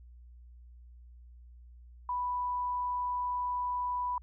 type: tone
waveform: sine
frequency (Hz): 987.8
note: B5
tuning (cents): 0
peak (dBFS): -30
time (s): 2.09-4.18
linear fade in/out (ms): 2
effects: added 60 Hz sine -50 dBFS peak until 4.22 s